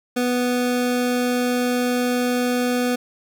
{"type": "tone", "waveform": "25% pulse", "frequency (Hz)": 246.9, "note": "B3", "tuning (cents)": 0, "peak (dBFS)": -15, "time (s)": [0.16, 2.96], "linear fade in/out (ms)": 10, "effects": []}